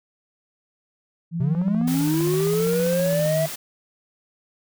sine tone with vibrato, 165.2 Hz, E3, 4 cents sharp, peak -23 dBFS, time 1.31-3.49 s, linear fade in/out 50 ms, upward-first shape sine, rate 0.82 Hz, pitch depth 120 cents each way
triangle linear sweep, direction up, 125.2 to 660 Hz, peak -18 dBFS, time 1.4-3.46 s, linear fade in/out 5 ms
click train, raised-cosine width 1 ms, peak -24 dBFS, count 27, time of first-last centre 1.55-3.261 s, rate 15.2 Hz
white high-pass noise, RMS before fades -33 dBFS, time 1.87-3.56 s, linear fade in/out 10 ms, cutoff 120 Hz, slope 12 dB/octave
effects none

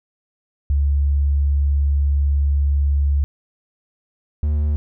sine / triangle tone pair in turn, 70.9 / 74.42 Hz, C#2 / D2, +40 / +24 cents, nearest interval minor second, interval 84 cents, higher second, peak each -14 dBFS, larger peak neither, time 0.7-3.24 / 4.43-4.76 s, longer first, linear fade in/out 0 ms, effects none

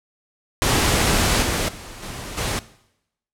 pink noise with level steps, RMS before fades -18 / -22 / -38 / -33 / -24 dBFS, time 0.62-2.59 s, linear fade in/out 0 ms, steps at 1.42 / 1.68 / 2.02 / 2.37 s, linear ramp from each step 10 ms, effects noise-tail reverb RT60 0.8 s tail -18 dB re dry + low-pass 11000 Hz 12 dB/octave

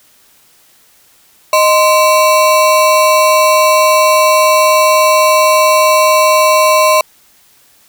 square ring-modulated tone, 830.6 Hz, G#5, in tune, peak -4 dBFS, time 1.53-7.01 s, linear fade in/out 2 ms, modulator 210 Hz, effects white hiss -48 dBFS RMS until 7.88 s

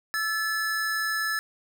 square tone pair together, 1327.6 / 1728 Hz, E6 / A6, +12 / -32 cents, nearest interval perfect fourth, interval 456 cents, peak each -33 / -27 dBFS, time 0.14-1.39 s, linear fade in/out 0 ms, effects none

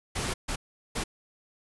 pink noise bursts at uneven times, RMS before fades -31 dBFS, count 3, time 0.15-0.34 / 0.48-0.56 / 0.95-1.04 s, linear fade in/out 10 ms, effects resampled to 24000 Hz

